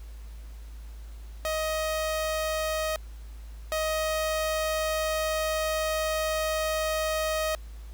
sawtooth tone pair in turn, 628 / 628 Hz, D#5 / D#5, +16 / +16 cents, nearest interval unison, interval 0 cents, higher neither, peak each -23 / -22 dBFS, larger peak second, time 1.45-2.96 / 3.72-7.55 s, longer second, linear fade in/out 0 ms, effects added 54 Hz sine -39 dBFS peak until 7.93 s + pink hiss -57 dBFS RMS until 7.93 s

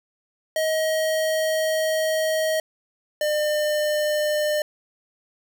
square tone pair in turn, 632 / 602.1 Hz, D#5 / D5, +27 / +43 cents, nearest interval minor second, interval 84 cents, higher first, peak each -21 dBFS, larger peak neither, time 0.56-2.6 / 3.21-4.62 s, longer first, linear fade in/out 2 ms, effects none

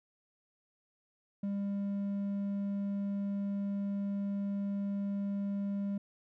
sine tone with hard clipping, 200 Hz, G3, 35 cents sharp, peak -33 dBFS, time 1.43-5.98 s, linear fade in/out 5 ms, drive 3 dB, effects none

